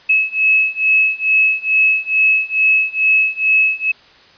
sine beating tone pair, 2581 / 2583.3 Hz, E7 / E7, -37 / -36 cents, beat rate 2.3 Hz, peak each -15 / -14 dBFS, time 0.09-3.92 s, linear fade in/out 10 ms, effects white hiss -46 dBFS RMS until 4.37 s + resampled to 11025 Hz

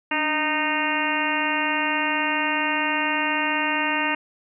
harmonic tone with a mistuned harmonic, 308.1 Hz, D#4, 17 cents flat, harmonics 1 / 2 / 3 / 4 / 5 / 6 / 7 / 8 / 9, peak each -29 / -33 / -27 / -32 / -31 / -28 / -31 / -31 / -28 dBFS, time 0.11-4.15 s, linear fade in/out 5 ms, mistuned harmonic 1, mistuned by -80 cents, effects none

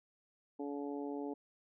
harmonic tone, 142.8 Hz, D3, 48 cents flat, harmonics 2 / 3 / 4 / 5 / 6, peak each -40 / -43 / -50 / -51 / -50 dBFS, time 0.59-1.34 s, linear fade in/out 10 ms, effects none

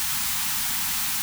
white band-stop noise, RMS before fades -26 dBFS, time 0-1.22 s, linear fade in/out 0 ms, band 270 to 760 Hz, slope 96 dB/octave, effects none

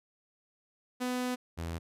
sawtooth tone pair in turn, 250 / 83.43 Hz, B3 / E2, +21 / +21 cents, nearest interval octave + perfect fifth, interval 1900 cents, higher first, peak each -27 / -31 dBFS, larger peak first, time 1-1.36 / 1.57-1.79 s, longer first, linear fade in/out 20 ms, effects resampled to 32000 Hz

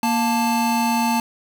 square tone pair together, 234.4 / 882 Hz, A#3 / A5, +10 / +4 cents, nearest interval octave + major seventh, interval 2294 cents, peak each -21 dBFS, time 0.03-1.2 s, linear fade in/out 2 ms, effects none

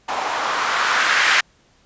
violet noise with low-pass filter sweep, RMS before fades -19 dBFS, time 0.08-1.41 s, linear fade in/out 10 ms, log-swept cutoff 820 to 1800 Hz, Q 2, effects pink hiss -57 dBFS RMS until 1.85 s + resampled to 16000 Hz

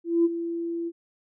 sine tone with ADSR envelope, 337.4 Hz, E4, 40 cents sharp, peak -15 dBFS, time 0.04-0.92 s, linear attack 210 ms, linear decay 29 ms, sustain -12 dB, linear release 46 ms, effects tanh soft clip ceiling -11 dBFS

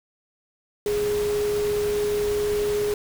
sine tone in noise, 415.3 Hz, G#4, in tune, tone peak -21 dBFS, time 0.86-2.94 s, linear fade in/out 2 ms, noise pink, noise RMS -34 dBFS, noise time 0.86-2.94 s, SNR +10 dB, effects none

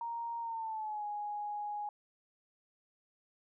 sine tone with pitch glide, 932.3 to 830.6 Hz, A#5 to G#5, 0 to 0 cents, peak -36 dBFS, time 0.01-1.89 s, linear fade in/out 2 ms, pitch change -200 cents, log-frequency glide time 0.4-1.05 s, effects none

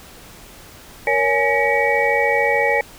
sine tone cluster, 467.5 / 561 / 836 / 1916 / 2264 Hz, A#4 / C#5 / G#5 / A#6 / C#7, +5 / +21 / +11 / +47 / +36 cents, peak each -21 dBFS, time 1.07-2.81 s, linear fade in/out 2 ms, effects pink hiss -42 dBFS RMS until 2.98 s

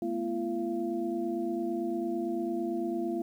sine tone cluster, 216.1 / 245 / 340.5 / 684 Hz, A3 / B3 / F4 / F5, -31 / -14 / -44 / -36 cents, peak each -38 / -36 / -31 / -39 dBFS, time 0.02-3.22 s, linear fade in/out 2 ms, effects 10-bit

